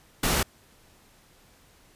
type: noise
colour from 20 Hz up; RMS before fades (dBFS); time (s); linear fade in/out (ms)
pink; -24; 0.23-0.43; 5
effects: pink hiss -58 dBFS RMS until 1.95 s + resampled to 32000 Hz